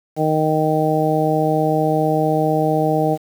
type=harmonic tone; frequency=155.56 Hz; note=D#3; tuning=in tune; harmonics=1 / 2 / 3 / 4 / 5; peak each=-21 / -21 / -21 / -21 / -21 dBFS; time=0.16-3.18 s; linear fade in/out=50 ms; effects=7-bit